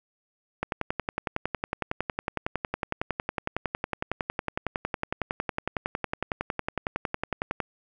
click train, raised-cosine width 0.5 ms, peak -12 dBFS, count 77, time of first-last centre 0.63-7.602 s, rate 10.9 Hz, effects none

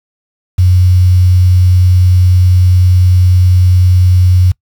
sine tone with quantisation, 91 Hz, F#2, 28 cents flat, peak -4 dBFS, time 0.58-4.52 s, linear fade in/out 10 ms, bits 5, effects noise-tail reverb RT60 0.1 s tail -24 dB re dry

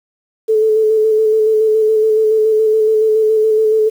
sine tone with vibrato, 435.4 Hz, A4, 18 cents flat, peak -9 dBFS, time 0.48-3.9 s, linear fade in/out 20 ms, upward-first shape square, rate 7.1 Hz, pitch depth 19 cents each way, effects 7-bit

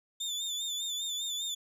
30% pulse tone with vibrato, 3558 Hz, A7, 19 cents sharp, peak -30 dBFS, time 0.2-1.55 s, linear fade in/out 10 ms, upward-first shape sine, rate 5 Hz, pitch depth 54 cents each way, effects resampled to 32000 Hz

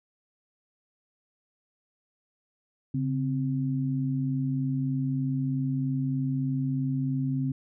sine tone pair together, 138.59 / 261.8 Hz, C#3 / C4, 0 / +1 cents, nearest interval major seventh, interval 1101 cents, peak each -27 / -29 dBFS, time 2.94-7.52 s, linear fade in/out 5 ms, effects none

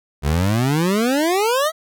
25% pulse exponential sweep, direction up, 68 to 659.3 Hz, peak -12 dBFS, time 0.22-1.72 s, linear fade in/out 50 ms, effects none

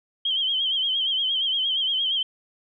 sine tone with vibrato, 3152 Hz, G7, 9 cents sharp, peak -21 dBFS, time 0.25-2.23 s, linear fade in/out 5 ms, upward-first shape sine, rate 8.6 Hz, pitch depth 72 cents each way, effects none

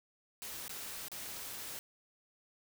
white noise with dropouts, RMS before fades -44 dBFS, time 0.42-1.79 s, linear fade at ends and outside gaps 0 ms, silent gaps 0.68-0.694 / 1.083-1.117 s, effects none

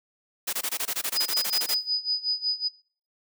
white noise bursts, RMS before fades -28 dBFS, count 16, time 0.47-1.746 s, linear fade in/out 10 ms, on 61 ms, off 20 ms
sine tone with tremolo, 4978 Hz, D#8, in tune, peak -21 dBFS, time 1.15-2.69 s, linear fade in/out 20 ms, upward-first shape sine, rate 5.4 Hz, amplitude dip 90%
effects noise-tail reverb RT60 0.5 s tail -24 dB re dry + high-pass 300 Hz 12 dB/octave

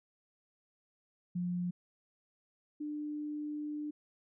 sine tone pair in turn, 177.4 / 298.4 Hz, F3 / D4, +27 / +28 cents, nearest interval major sixth, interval 901 cents, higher second, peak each -32 / -36 dBFS, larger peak first, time 1.35-1.71 / 2.8-3.91 s, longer second, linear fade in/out 10 ms, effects none

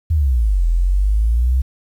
sine exponential two-way sweep, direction down then up, 83.8 to 41.1 to 66 Hz, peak -12 dBFS, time 0.1-1.62 s, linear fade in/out 10 ms, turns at 0.67 s, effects 8-bit

